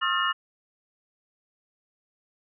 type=tone cluster; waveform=sine; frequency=1078 / 1267 / 1377 / 1784 / 2877 Hz; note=C#6 / D#6 / F6 / A6 / F#7; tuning=-49 / +31 / -25 / +23 / -49 cents; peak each=-29 dBFS; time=0.01-0.33 s; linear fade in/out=20 ms; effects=none